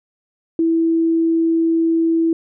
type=tone; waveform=sine; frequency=328.8 Hz; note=E4; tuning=4 cents flat; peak=-13 dBFS; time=0.59-2.33 s; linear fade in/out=2 ms; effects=none